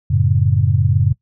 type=chord; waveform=sine; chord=F# minor; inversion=none; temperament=just; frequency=92.5 / 111 / 138.75 Hz; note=F#2 / A2 / C#3; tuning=0 / +16 / +2 cents; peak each=-16 dBFS; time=0.1-1.13 s; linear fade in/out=10 ms; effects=noise-tail reverb RT60 0.1 s tail -19 dB re dry